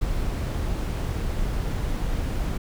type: noise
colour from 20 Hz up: brown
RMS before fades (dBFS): -26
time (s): 0.01-2.58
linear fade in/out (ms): 10
effects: none